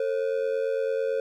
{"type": "ring-modulated tone", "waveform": "triangle", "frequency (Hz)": 493.8, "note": "B4", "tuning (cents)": 0, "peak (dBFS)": -19, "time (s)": [0, 1.2], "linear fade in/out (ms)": 2, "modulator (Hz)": 44.5, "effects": []}